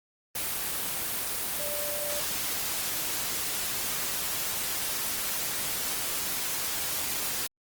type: tone in noise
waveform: sine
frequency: 587.3 Hz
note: D5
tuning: in tune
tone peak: -35 dBFS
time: 1.59-2.2 s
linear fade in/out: 5 ms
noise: white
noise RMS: -31 dBFS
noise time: 0.35-7.47 s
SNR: -7 dB
effects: Opus 24 kbps